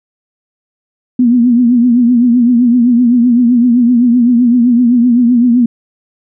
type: tone with vibrato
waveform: sine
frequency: 241.6 Hz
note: B3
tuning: 38 cents flat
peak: -5 dBFS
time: 1.19-5.66 s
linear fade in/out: 5 ms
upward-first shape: triangle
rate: 7.8 Hz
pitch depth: 94 cents each way
effects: none